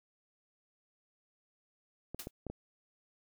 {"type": "clicks", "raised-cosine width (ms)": 2, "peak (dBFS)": -27, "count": 4, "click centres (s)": [2.146, 2.271, 2.467, 2.5]}
{"type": "noise with exponential decay", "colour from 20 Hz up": "white", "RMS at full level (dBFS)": -38, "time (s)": [2.19, 2.31], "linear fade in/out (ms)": 5, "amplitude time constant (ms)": 25}
{"effects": []}